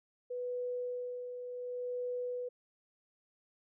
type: tone with tremolo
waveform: sine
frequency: 493.9 Hz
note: B4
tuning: in tune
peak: -34 dBFS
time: 0.3-2.49 s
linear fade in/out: 10 ms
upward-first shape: sine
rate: 0.69 Hz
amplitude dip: 50%
effects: none